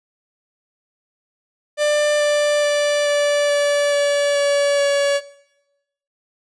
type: tone with pitch steps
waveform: 45% pulse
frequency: 594 / 589.9 / 585.8 / 581.8 / 577.8 / 573.8 / 569.8 / 565.9 Hz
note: D5 / D5 / D5 / D5 / D5 / D5 / C#5 / C#5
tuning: +20 / +8 / -5 / -16 / -28 / -40 / +48 / +36 cents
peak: -15 dBFS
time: 1.77-5.21 s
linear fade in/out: 50 ms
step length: 430 ms
effects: noise-tail reverb RT60 0.9 s tail -18 dB re dry + resampled to 22050 Hz